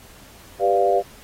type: chord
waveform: sine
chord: G dominant seventh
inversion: none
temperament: equal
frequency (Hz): 392 / 493.9 / 587.3 / 698.5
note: G4 / B4 / D5 / F5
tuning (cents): 0 / 0 / 0 / 0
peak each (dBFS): -21 / -22 / -22 / -19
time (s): 0.59-1.03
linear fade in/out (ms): 50
effects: pink hiss -47 dBFS RMS until 1.23 s + AAC 48 kbps